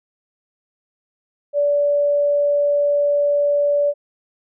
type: tone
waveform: sine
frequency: 578 Hz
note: D5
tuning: 28 cents flat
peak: -14 dBFS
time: 1.53-3.94 s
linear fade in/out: 50 ms
effects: none